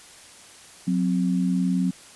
sine tone pair together, 182.39 / 261.6 Hz, F#3 / C4, -25 / 0 cents, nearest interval tritone, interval 625 cents, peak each -21 / -25 dBFS, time 0.87-1.91 s, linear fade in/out 10 ms, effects white hiss -47 dBFS RMS until 2.15 s + resampled to 24000 Hz

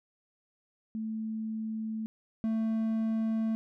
sine / triangle tone pair in turn, 220 / 222.4 Hz, A3 / A3, 0 / +19 cents, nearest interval unison, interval 19 cents, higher second, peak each -32 / -25 dBFS, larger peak second, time 0.95-2.06 / 2.44-3.55 s, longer neither, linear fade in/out 0 ms, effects none

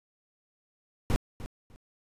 brown noise with echo, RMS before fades -24 dBFS, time 1.1-1.16 s, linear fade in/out 0 ms, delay 300 ms, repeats 2, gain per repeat -14 dB, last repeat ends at 1.76 s, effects resampled to 32000 Hz

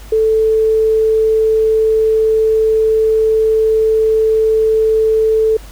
sine tone, 440 Hz, A4, in tune, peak -9 dBFS, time 0.12-5.57 s, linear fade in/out 5 ms, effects added 50 Hz sine -32 dBFS peak until 5.71 s + pink hiss -40 dBFS RMS until 5.71 s

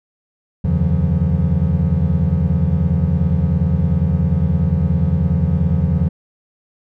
triangle tone cluster, 78.7 / 88.7 / 140.8 / 163.3 / 180.4 Hz, D#2 / F2 / C#3 / E3 / F#3, +20 / +27 / +27 / -16 / -44 cents, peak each -18 dBFS, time 0.64-6.09 s, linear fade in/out 10 ms, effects none

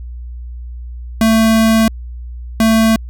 square tone pair in turn, 222.9 / 222.9 Hz, A3 / A3, +23 / +23 cents, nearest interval unison, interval 0 cents, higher neither, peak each -9 dBFS, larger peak neither, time 1.21-1.88 / 2.6-2.96 s, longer first, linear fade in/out 2 ms, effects added 60 Hz sine -25 dBFS peak until 3.09 s

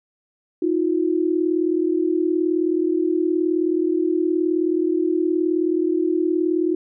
sine tone pair together, 318.9 / 357.9 Hz, D#4 / F4, +43 / +42 cents, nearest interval major second, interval 199 cents, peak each -20 dBFS, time 0.62-6.75 s, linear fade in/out 5 ms, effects none

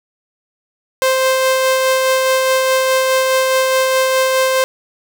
sawtooth tone with tremolo, 523 Hz, C5, 1 cent flat, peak -7 dBFS, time 1.02-4.64 s, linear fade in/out 0 ms, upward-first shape sine, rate 4.8 Hz, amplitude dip 25%, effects none

